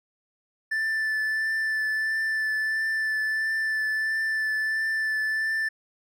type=tone with vibrato; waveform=triangle; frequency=1760 Hz; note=A6; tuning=in tune; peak=-22 dBFS; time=0.71-5.69 s; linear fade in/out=10 ms; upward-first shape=triangle; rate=1.5 Hz; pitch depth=16 cents each way; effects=none